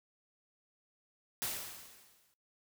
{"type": "noise with exponential decay", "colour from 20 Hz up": "white", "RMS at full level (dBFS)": -35, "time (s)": [1.42, 2.34], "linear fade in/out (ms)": 0, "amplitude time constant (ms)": 200, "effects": ["noise-tail reverb RT60 0.2 s tail -22 dB re dry"]}